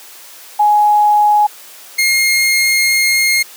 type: tone pair in turn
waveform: sine / sawtooth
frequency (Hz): 836 / 2137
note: G#5 / C7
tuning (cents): +11 / +36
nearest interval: octave + major third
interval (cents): 1625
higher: second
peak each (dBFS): -7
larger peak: neither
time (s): 0.59-1.47 / 1.98-3.43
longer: second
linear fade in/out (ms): 10
effects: white hiss -37 dBFS RMS until 3.56 s + high-pass 400 Hz 12 dB/octave